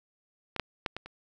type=clicks; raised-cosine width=0.3 ms; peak=-19 / -12 / -13 / -20 / -28 dBFS; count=5; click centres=0.563 / 0.597 / 0.862 / 0.966 / 1.06 s; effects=none